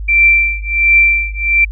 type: tone with tremolo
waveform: sine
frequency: 2349 Hz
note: D7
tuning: in tune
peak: -4 dBFS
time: 0.08-1.65 s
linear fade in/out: 10 ms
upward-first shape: triangle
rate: 1.4 Hz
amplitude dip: 100%
effects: added 51 Hz sine -20 dBFS peak until 1.71 s